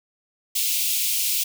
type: high-pass noise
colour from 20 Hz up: white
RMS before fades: -23 dBFS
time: 0.55-1.44 s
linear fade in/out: 10 ms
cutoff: 2400 Hz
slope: 48 dB/octave
effects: none